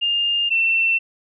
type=tone pair in turn; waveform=sine; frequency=2814 / 2691 Hz; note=F7 / E7; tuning=+12 / +35 cents; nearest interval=minor second; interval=77 cents; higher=first; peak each=-17 / -15 dBFS; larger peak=second; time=0.01-0.5 / 0.5-0.99 s; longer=neither; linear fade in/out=20 ms; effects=none